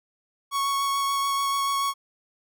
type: tone with vibrato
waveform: 45% pulse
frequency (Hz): 1108.7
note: C#6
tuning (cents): 0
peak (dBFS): -23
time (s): 0.51-1.94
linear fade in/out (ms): 50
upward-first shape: sine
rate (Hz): 6.9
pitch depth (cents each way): 11
effects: none